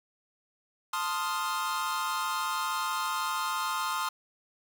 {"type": "chord", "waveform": "45% pulse", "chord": "F dominant seventh", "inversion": "first", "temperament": "equal", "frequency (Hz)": [880, 1046.5, 1244.5, 1396.9], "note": ["A5", "C6", "Eb6", "F6"], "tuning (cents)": [0, 0, 0, 0], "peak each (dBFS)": [-37, -33, -34, -37], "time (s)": [0.93, 4.09], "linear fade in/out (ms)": 5, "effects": []}